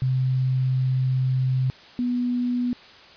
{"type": "tone pair in turn", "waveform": "sine", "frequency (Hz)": [129.7, 245.3], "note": ["C3", "B3"], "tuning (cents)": [-15, -12], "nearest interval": "major seventh", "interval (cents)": 1103, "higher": "second", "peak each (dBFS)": [-19, -21], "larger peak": "first", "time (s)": [[0.02, 1.7], [1.99, 2.73]], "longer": "first", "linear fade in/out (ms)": 0, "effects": ["white hiss -47 dBFS RMS until 3.16 s", "resampled to 11025 Hz"]}